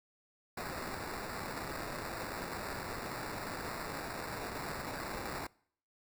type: noise with sample-and-hold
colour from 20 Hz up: white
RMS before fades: -41 dBFS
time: 0.57-5.47 s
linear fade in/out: 5 ms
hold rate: 3150 Hz
effects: noise-tail reverb RT60 0.6 s tail -24 dB re dry